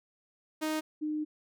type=tone pair in turn; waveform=sawtooth / sine; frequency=311.1 / 304.7 Hz; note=D#4 / D#4; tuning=0 / -36 cents; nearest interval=unison; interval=36 cents; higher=first; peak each=-26 / -30 dBFS; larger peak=first; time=0.61-0.81 / 1.01-1.25 s; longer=second; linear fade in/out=20 ms; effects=none